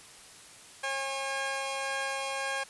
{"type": "tone pair together", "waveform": "15% pulse", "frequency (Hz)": [542.6, 813], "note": ["C#5", "G#5"], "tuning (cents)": [-37, -37], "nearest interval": "perfect fifth", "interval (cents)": 700, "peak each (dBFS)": -28, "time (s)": [0.83, 2.64], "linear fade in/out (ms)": 10, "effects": ["white hiss -51 dBFS RMS until 2.69 s", "resampled to 24000 Hz"]}